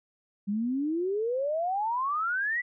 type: exponential sweep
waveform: sine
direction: up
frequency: 196 to 2005 Hz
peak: -26 dBFS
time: 0.47-2.62 s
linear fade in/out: 20 ms
effects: none